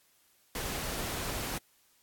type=noise; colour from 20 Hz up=pink; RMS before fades=-36 dBFS; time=0.55-1.58 s; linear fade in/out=2 ms; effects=white hiss -67 dBFS RMS until 2.02 s + AAC 64 kbps